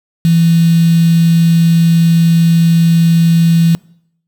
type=tone with quantisation; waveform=sine; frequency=166.5 Hz; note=E3; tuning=18 cents sharp; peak=-6 dBFS; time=0.25-3.75 s; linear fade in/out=0 ms; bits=4; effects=noise-tail reverb RT60 0.7 s tail -25 dB re dry